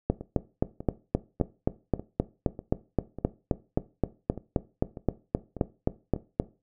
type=two click trains; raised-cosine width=2 ms; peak=-9 / -23 dBFS; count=25 / 11; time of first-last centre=0.1-6.399 / 0.21-6.162 s; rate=3.81 / 1.68 Hz; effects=noise-tail reverb RT60 0.3 s tail -17 dB re dry